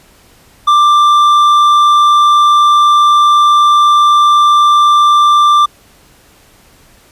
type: tone with hard clipping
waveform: sine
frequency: 1182 Hz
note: D6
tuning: 11 cents sharp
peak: -6 dBFS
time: 0.67-5.66 s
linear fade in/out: 10 ms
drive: 6 dB
effects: pink hiss -45 dBFS RMS until 7.11 s + resampled to 32000 Hz